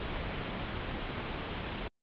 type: low-pass noise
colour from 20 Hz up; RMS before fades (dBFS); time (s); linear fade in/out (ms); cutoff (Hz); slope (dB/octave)
pink; -37; 0-1.88; 2; 3600; 48
effects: Opus 24 kbps